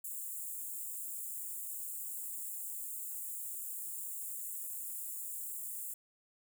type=high-pass noise; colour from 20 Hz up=white; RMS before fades=-42 dBFS; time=0.04-5.94 s; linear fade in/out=5 ms; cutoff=7100 Hz; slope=96 dB/octave; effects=none